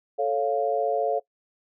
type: chord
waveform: sine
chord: A augmented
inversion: none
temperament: equal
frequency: 440 / 554.4 / 698.5 Hz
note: A4 / C#5 / E#5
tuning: 0 / 0 / 0 cents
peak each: -26 dBFS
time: 0.18-1.2 s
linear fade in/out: 20 ms
effects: noise-tail reverb RT60 0.1 s tail -20 dB re dry